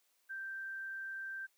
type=tone; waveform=sine; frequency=1568 Hz; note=G6; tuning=in tune; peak=-40 dBFS; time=0.29-1.47 s; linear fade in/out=20 ms; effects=white hiss -75 dBFS RMS until 1.57 s + high-pass 400 Hz 12 dB/octave